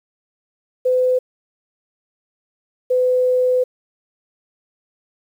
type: tone pair in turn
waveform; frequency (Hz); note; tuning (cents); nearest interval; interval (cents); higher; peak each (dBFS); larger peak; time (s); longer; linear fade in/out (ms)
sine; 507 / 504.5; B4 / B4; +45 / +37; unison; 8; first; -13; neither; 0.85-1.19 / 2.9-3.64; second; 10
effects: 8-bit